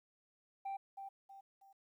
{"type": "tone with echo", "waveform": "sine", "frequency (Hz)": 784, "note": "G5", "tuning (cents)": 0, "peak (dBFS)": -36, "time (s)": [0.65, 0.77], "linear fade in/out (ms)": 10, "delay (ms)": 320, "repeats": 3, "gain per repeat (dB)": -8, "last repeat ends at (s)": 1.73, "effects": ["tanh soft clip ceiling -38 dBFS", "13-bit"]}